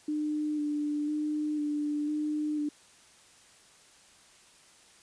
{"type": "tone with vibrato", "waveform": "sine", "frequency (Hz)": 298.8, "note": "D4", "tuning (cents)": 30, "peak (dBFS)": -28, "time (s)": [0.08, 2.69], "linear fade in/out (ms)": 5, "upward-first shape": "square", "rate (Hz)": 1, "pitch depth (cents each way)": 17, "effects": ["white hiss -58 dBFS RMS until 5.02 s", "resampled to 22050 Hz"]}